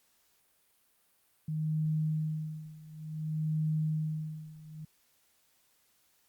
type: tone with tremolo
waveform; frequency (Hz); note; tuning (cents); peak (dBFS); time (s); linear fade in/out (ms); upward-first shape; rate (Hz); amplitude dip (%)
sine; 155.56; D#3; 0; -27; 1.48-4.85; 5; sine; 0.56; 90
effects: white hiss -70 dBFS RMS until 6.28 s + Opus 48 kbps